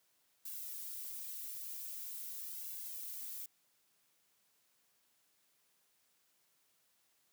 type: noise with flanger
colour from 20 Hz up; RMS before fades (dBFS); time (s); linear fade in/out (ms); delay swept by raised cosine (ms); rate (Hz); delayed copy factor
violet; -45; 0.45-3.46; 5; 1.6 to 4; 0.44; -0.7
effects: white hiss -75 dBFS RMS until 7.32 s + high-pass 100 Hz 12 dB/octave